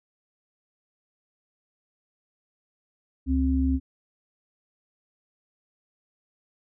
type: tone pair together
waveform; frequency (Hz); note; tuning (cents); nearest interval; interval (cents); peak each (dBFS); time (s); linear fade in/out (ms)
sine; 70.02 / 263.7; C#2 / C4; +18 / +14; octave + major seventh; 2296; -23; 3.26-3.8; 50
effects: none